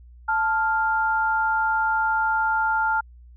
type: tone pair together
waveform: sine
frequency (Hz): 880 / 1396.9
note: A5 / F6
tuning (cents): 0 / 0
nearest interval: minor sixth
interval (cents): 800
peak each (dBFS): -22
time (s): 0.28-3.01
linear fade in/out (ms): 10
effects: added 60 Hz sine -44 dBFS peak until 3.36 s